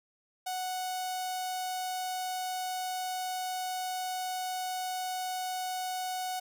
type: tone with notch filter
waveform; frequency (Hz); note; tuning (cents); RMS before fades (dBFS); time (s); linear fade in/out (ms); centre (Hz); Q
sawtooth; 739; F#5; -2; -35; 0.46-6.4; 10; 1800; 0.99
effects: none